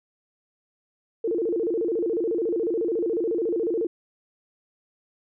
sine tone with vibrato, 395.2 Hz, G4, 14 cents sharp, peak -22 dBFS, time 1.24-3.87 s, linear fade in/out 5 ms, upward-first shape square, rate 14 Hz, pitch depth 240 cents each way, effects none

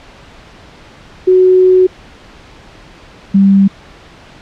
sine tone pair in turn, 370 / 196 Hz, F#4 / G3, 0 / 0 cents, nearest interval major seventh, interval 1100 cents, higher first, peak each -4 dBFS, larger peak neither, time 1.27-1.87 / 3.34-3.68 s, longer first, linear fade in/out 10 ms, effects pink hiss -38 dBFS RMS until 4.41 s + low-pass 4000 Hz 12 dB/octave

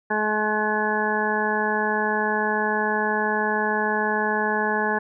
harmonic tone, 213.3 Hz, G#3, 46 cents sharp, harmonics 1 / 2 / 3 / 4 / 5 / 7 / 8, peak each -29 / -27 / -32 / -26 / -31 / -30 / -26 dBFS, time 0.1-4.99 s, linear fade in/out 10 ms, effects none

